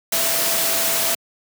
sine tone in noise, 665 Hz, E5, 15 cents sharp, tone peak -29 dBFS, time 0.12-1.15 s, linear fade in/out 5 ms, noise white, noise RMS -20 dBFS, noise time 0.12-1.15 s, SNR -12 dB, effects high-pass 150 Hz 12 dB/octave

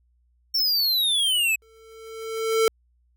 square exponential sweep, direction down, 5500 to 2535 Hz, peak -20 dBFS, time 0.54-1.56 s, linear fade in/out 10 ms
square tone with exponential growth, 446.7 Hz, A4, 26 cents sharp, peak -16 dBFS, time 1.62-2.68 s, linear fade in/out 1 ms, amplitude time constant 230 ms
effects added 60 Hz sine -61 dBFS peak until 3.16 s

